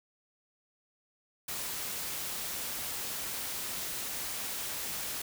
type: noise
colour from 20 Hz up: white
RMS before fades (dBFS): -37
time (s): 1.48-5.22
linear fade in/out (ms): 5
effects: none